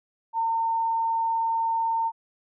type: tone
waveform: sine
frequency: 909 Hz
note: A#5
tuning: 44 cents flat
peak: -22 dBFS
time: 0.33-2.12 s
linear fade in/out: 50 ms
effects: none